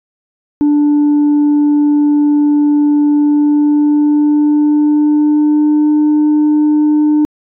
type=tone with pitch glide; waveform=sine; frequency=293.7 to 300.9 Hz; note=D4 to D4; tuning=0 to +42 cents; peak=-5 dBFS; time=0.61-7.25 s; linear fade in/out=0 ms; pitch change=+42 cents; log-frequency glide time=3.13-6 s; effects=tanh soft clip ceiling -6 dBFS